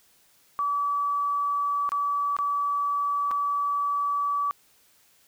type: tone with dropouts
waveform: sine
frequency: 1148 Hz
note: D6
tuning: 40 cents flat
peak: -23 dBFS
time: 0.59-4.51 s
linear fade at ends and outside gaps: 0 ms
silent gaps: 1.891-1.919 / 2.366-2.388 / 3.31-3.314 s
effects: white hiss -61 dBFS RMS until 5.27 s